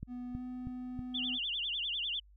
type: click train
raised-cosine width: 5 ms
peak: -28 dBFS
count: 4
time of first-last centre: 0.03-0.992 s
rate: 3.12 Hz
type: tone with pitch glide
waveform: triangle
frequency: 246.9 to 250.8 Hz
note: B3 to B3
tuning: 0 to +27 cents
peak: -37 dBFS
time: 0.07-1.39 s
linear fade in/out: 50 ms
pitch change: +27 cents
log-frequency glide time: 0.31-0.43 s
type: tone with vibrato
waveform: sine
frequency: 3136 Hz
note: G7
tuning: in tune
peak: -33 dBFS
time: 1.14-2.2 s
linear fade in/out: 10 ms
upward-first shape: sine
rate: 10 Hz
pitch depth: 220 cents each way
effects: added 50 Hz sine -57 dBFS peak until 2.36 s